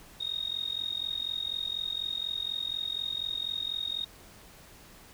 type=tone with amplitude modulation; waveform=sine; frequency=3729 Hz; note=A#7; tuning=in tune; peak=-27 dBFS; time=0.2-4.05 s; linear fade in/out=10 ms; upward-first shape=sine; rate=44.1 Hz; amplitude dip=90%; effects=pink hiss -53 dBFS RMS until 5.13 s